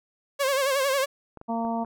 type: tone with vibrato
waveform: sawtooth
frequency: 544 Hz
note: C#5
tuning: 33 cents flat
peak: -18 dBFS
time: 0.39-1.06 s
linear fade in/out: 20 ms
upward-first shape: sine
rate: 11 Hz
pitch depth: 78 cents each way
type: clicks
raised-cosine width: 1 ms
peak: -28 dBFS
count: 4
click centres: 1.373 / 1.414 / 1.65 / 1.847 s
type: harmonic tone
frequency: 229.7 Hz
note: A#3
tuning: 25 cents flat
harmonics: 1 / 2 / 3 / 4 / 5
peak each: -28 / -38 / -30 / -32 / -41 dBFS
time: 1.48-1.85 s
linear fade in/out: 20 ms
effects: none